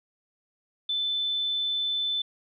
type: tone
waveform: sine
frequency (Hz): 3520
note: A7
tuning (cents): 0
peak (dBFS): -25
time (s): 0.89-2.22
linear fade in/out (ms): 5
effects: none